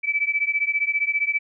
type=beating tone pair; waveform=sine; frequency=2300 / 2315 Hz; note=D7 / D7; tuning=-37 / -25 cents; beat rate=15 Hz; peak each=-23 dBFS; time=0.03-1.39 s; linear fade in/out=20 ms; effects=none